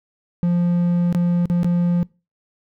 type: tone with dropouts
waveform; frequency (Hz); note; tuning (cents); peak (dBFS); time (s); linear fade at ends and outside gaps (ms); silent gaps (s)
triangle; 174.4; F3; -2; -13; 0.43-2.03; 0; 1.126-1.148 / 1.456-1.499 / 1.632-1.645
effects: noise-tail reverb RT60 0.3 s tail -24 dB re dry